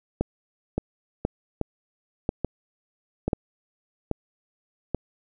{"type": "two click trains", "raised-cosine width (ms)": 2, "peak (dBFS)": [-11, -9], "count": [6, 4], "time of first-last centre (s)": [[0.78, 4.947], [0.21, 3.332]], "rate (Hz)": [1.2, 0.961], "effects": []}